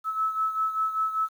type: beating tone pair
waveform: sine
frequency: 1300 / 1305.1 Hz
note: E6 / E6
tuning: -24 / -18 cents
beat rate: 5.1 Hz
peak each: -25 / -31 dBFS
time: 0.04-1.29 s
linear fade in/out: 50 ms
effects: 9-bit